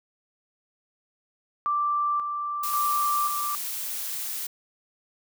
sine tone with tremolo, 1174.7 Hz, D6, in tune, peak -22 dBFS, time 1.66-3.55 s, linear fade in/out 0 ms, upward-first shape square, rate 0.93 Hz, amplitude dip 45%
blue noise, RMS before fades -32 dBFS, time 2.63-4.47 s, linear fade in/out 5 ms
effects none

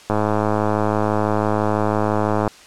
click train, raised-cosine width 1 ms, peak -5 dBFS, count 253, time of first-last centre 0.1-2.477 s, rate 106 Hz, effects white hiss -44 dBFS RMS until 2.66 s + low-pass 7000 Hz 12 dB/octave

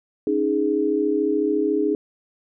sine chord, C# suspended second, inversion none, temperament equal, 277.2 / 311.1 / 415.3 Hz, C#4 / D#4 / G#4, 0 / 0 / 0 cents, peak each -26 / -22 / -21 dBFS, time 0.27-1.95 s, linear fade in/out 2 ms, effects none

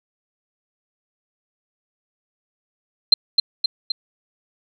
sine tone with echo, 4144 Hz, C8, 17 cents flat, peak -6 dBFS, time 3.12-3.14 s, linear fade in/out 5 ms, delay 260 ms, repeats 3, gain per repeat -4 dB, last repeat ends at 3.92 s, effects none

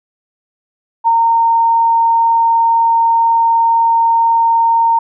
sine tone with ADSR envelope, 919 Hz, A#5, 25 cents flat, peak -6 dBFS, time 1.04-4.99 s, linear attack 35 ms, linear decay 24 ms, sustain -2 dB, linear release 6 ms, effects none

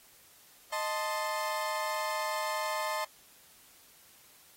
30% pulse chord, A diminished, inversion second, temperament equal, 622.3 / 880 / 1046.5 Hz, Eb5 / A5 / C6, 0 / 0 / 0 cents, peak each -33 dBFS, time 0.72-3.05 s, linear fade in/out 10 ms, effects white hiss -59 dBFS RMS until 4.56 s + AAC 48 kbps

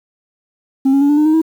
sine tone with pitch steps, 268.2 / 276.4 / 284.8 / 293.5 / 302.4 / 311.7 / 321.2 Hz, C4 / C#4 / C#4 / D4 / D#4 / D#4 / E4, +43 / -5 / +47 / -1 / -49 / +3 / -45 cents, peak -6 dBFS, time 0.85-1.417 s, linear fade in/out 10 ms, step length 81 ms, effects tanh soft clip ceiling -8 dBFS + 7-bit

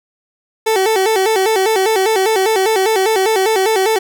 30% pulse tone with vibrato, 410 Hz, G#4, 22 cents flat, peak -9 dBFS, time 0.66-3.99 s, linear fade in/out 10 ms, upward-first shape square, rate 5 Hz, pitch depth 130 cents each way, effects none

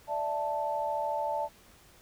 sine chord, D suspended second, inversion none, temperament just, 587.3 / 660.7 / 881 Hz, D5 / E5 / A5, 0 / +4 / +2 cents, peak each -34 / -36 / -31 dBFS, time 0.07-1.49 s, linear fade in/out 50 ms, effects pink hiss -58 dBFS RMS until 2.01 s

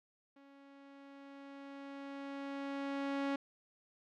sawtooth tone with level ramp, 277.7 Hz, C#4, 3 cents sharp, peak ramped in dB -55 to -29 dBFS, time 0.36-3.36 s, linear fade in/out 5 ms, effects low-pass 3000 Hz 12 dB/octave

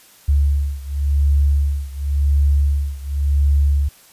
sine beating tone pair, 70.8 / 71.72 Hz, C#2 / D2, +37 / -40 cents, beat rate 0.92 Hz, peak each -16 / -18 dBFS, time 0.28-3.89 s, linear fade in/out 10 ms, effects white hiss -48 dBFS RMS until 4.12 s + resampled to 32000 Hz

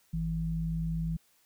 sine tone pair together, 51.28 / 162.8 Hz, G#1 / E3, -21 / -21 cents, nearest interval octave + minor sixth, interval 2000 cents, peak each -35 / -30 dBFS, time 0.13-1.17 s, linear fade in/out 10 ms, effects white hiss -67 dBFS RMS until 1.45 s

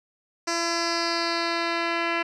10% pulse tone with low-pass filter sweep, 337.5 Hz, E4, 41 cents sharp, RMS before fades -26 dBFS, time 0.47-2.23 s, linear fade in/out 10 ms, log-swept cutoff 6300 to 2900 Hz, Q 3.6, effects none

